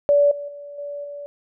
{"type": "tone with level steps", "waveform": "sine", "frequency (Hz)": 576, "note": "D5", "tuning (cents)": -34, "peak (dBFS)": [-12, -28, -34, -28, -31], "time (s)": [0.09, 1.26], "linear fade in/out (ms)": 0, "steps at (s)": [0.31, 0.48, 0.78, 1.04], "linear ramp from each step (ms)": 5, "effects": []}